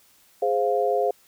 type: chord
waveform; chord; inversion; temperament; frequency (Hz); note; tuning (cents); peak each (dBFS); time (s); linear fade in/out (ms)
sine; F minor; first; equal; 415.3 / 523.3 / 698.5; Ab4 / C5 / F5; 0 / 0 / 0; -24; 0.42-1.11; 5
effects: white hiss -58 dBFS RMS until 1.27 s